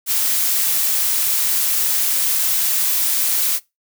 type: noise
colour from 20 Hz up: blue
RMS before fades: -18 dBFS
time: 0.06-3.6 s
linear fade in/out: 50 ms
effects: noise-tail reverb RT60 0.2 s tail -21 dB re dry